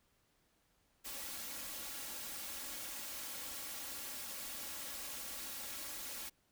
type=noise with comb filter; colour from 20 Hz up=white; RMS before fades=-45 dBFS; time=1.04-6.3 s; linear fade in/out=20 ms; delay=3.6 ms; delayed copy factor=+0.65; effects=pink hiss -75 dBFS RMS until 6.51 s